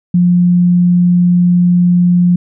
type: tone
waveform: sine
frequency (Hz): 176.8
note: F3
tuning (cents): +22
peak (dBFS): -6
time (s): 0.14-2.36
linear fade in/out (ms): 5
effects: none